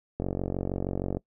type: click train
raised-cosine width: 2 ms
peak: -16 dBFS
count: 46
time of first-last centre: 0.2-1.17 s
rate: 46.4 Hz
effects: noise-tail reverb RT60 0.1 s tail -22 dB re dry